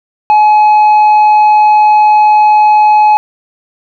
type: tone with tanh clipping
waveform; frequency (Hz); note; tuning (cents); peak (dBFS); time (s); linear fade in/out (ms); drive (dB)
sine; 848; G#5; +36; -4; 0.3-3.17; 0; 4
effects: none